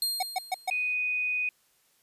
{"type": "tone with exponential decay", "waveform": "sawtooth", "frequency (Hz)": 4200, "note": "C8", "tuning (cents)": 6, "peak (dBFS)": -22, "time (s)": [0.02, 0.94], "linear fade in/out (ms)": 1, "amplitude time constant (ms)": 200}
{"type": "tone bursts", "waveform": "square", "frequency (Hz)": 744, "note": "F#5", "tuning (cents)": 9, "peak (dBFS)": -26, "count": 4, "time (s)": [0.2, 0.702], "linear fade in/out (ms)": 5, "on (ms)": 28, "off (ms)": 130}
{"type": "tone", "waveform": "sine", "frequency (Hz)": 2489, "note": "D#7", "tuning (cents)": 0, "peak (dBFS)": -26, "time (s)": [0.71, 1.49], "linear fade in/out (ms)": 2}
{"effects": ["white hiss -67 dBFS RMS until 2.02 s", "resampled to 32000 Hz"]}